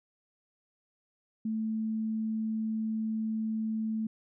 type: tone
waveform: sine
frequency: 220 Hz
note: A3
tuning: in tune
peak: -29 dBFS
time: 1.45-4.07 s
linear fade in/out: 5 ms
effects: none